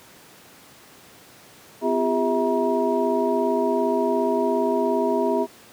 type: tone cluster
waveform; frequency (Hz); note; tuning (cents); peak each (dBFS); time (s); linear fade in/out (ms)
sine; 254 / 347.8 / 405.1 / 650 / 951; B3 / F4 / G#4 / E5 / A#5; +49 / -7 / -43 / -24 / +34; -25 / -27 / -23 / -25 / -27; 1.81-5.47; 50
effects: pink hiss -48 dBFS RMS until 5.72 s + high-pass 150 Hz 12 dB/octave